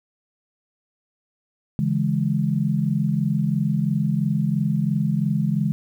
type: chord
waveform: sine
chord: C# minor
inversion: none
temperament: equal with one note detuned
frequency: 141.83 / 164.81 / 207.7 Hz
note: C#3 / E3 / G#3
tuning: +40 / 0 / 0 cents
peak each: -23 dBFS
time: 1.79-5.72 s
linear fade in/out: 0 ms
effects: 9-bit